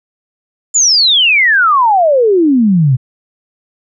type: exponential sweep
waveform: sine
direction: down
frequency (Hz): 7250 to 121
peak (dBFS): -6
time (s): 0.74-2.97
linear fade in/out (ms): 20
effects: none